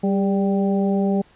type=harmonic tone with a mistuned harmonic; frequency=195.7 Hz; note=G3; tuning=3 cents flat; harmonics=1 / 2 / 3 / 4; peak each=-18 / -24 / -28 / -30 dBFS; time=0.03-1.22 s; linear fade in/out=10 ms; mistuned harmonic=2; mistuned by=+40 cents; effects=pink hiss -54 dBFS RMS until 1.35 s + resampled to 8000 Hz